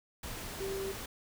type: tone in noise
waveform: sine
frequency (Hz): 388.8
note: G4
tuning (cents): -14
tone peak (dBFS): -35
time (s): 0.6-0.92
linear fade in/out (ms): 5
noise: pink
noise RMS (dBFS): -42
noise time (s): 0.23-1.06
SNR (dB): +4
effects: none